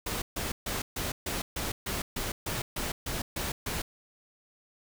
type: noise bursts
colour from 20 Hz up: pink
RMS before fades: -33 dBFS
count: 13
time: 0.06-3.82 s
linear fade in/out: 5 ms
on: 160 ms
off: 140 ms
effects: none